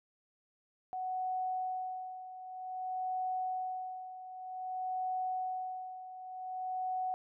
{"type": "tone with tremolo", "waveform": "sine", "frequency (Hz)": 743, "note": "F#5", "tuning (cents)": 7, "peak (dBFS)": -32, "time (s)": [0.93, 7.14], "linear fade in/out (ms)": 0, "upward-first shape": "sine", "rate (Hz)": 0.53, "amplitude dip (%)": 75, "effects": []}